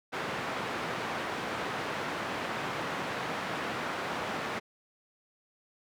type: band-pass noise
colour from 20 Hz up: white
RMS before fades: -35 dBFS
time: 0.12-4.6 s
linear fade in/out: 20 ms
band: 130 to 1600 Hz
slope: 12 dB/octave
effects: none